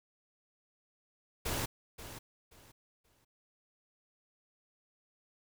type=noise with echo; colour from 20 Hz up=pink; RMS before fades=-35 dBFS; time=1.45-1.66 s; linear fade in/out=10 ms; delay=530 ms; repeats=3; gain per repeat=-12 dB; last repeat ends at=3.25 s; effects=none